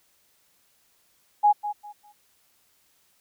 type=tone with echo; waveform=sine; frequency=830.6 Hz; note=G#5; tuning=in tune; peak=-14 dBFS; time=1.43-1.53 s; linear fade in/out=20 ms; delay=200 ms; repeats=3; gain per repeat=-12 dB; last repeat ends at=2.13 s; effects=white hiss -65 dBFS RMS until 3.2 s